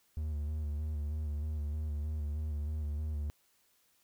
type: tone with vibrato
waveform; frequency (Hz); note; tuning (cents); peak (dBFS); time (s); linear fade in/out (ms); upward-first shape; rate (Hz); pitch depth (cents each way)
triangle; 75.3; D2; +44; -31; 0.17-3.3; 0; square; 3.2; 38
effects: white hiss -71 dBFS RMS until 4.03 s